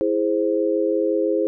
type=chord; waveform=sine; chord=E augmented; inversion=none; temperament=equal; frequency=329.6 / 415.3 / 523.3 Hz; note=E4 / G#4 / B#4; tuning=0 / 0 / 0 cents; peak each=-22 dBFS; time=0.01-1.47 s; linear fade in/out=0 ms; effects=none